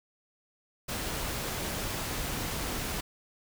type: noise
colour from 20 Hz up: pink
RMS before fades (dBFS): -34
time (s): 0.88-3.01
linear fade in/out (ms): 10
effects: none